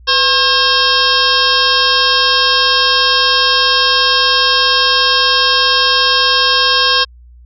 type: harmonic tone with a mistuned harmonic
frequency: 537 Hz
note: C5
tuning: 45 cents sharp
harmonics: 1 / 2 / 3 / 5 / 6 / 7 / 8 / 9 / 10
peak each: -22 / -16 / -16 / -21 / -16 / -17 / -21 / -19 / -17 dBFS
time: 0.07-7.05 s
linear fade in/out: 20 ms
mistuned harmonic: 1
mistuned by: -120 cents
effects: added 60 Hz sine -37 dBFS peak until 7.45 s